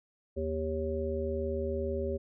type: harmonic tone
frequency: 78.9 Hz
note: D#2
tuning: 25 cents sharp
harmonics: 1 / 3 / 5 / 7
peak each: -35 / -39 / -34 / -36 dBFS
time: 0.36-2.18 s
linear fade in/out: 20 ms
effects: none